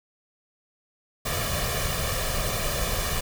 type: noise with comb filter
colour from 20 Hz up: pink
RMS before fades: -27 dBFS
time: 1.25-3.21 s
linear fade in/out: 10 ms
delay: 1.7 ms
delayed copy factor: +0.7
effects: none